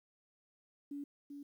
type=tone with echo; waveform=sine; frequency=285.3 Hz; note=C#4; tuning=50 cents sharp; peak=-40 dBFS; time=0.91-1.04 s; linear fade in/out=5 ms; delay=390 ms; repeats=1; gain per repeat=-5 dB; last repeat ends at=1.43 s; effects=12-bit